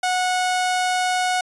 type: tone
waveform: sawtooth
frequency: 733 Hz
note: F#5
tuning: 16 cents flat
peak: -15 dBFS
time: 0.03-1.41 s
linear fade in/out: 5 ms
effects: resampled to 24000 Hz